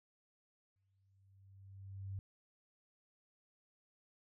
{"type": "tone with exponential growth", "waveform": "sine", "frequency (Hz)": 97.2, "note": "G2", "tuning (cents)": -14, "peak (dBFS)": -39, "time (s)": [0.76, 2.19], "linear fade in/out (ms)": 0, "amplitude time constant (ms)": 310, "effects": []}